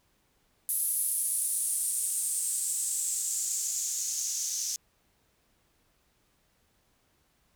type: noise with band-pass filter sweep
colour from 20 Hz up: blue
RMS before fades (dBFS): -31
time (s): 0.69-4.76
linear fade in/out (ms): 0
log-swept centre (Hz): 11000 to 6000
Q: 4.8
effects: pink hiss -70 dBFS RMS until 7.55 s